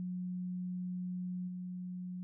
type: tone with level steps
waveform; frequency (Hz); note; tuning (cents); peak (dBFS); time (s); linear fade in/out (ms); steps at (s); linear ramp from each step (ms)
sine; 181; F#3; -38; -36 / -39; 0-2.23; 0; 1.47; 20
effects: none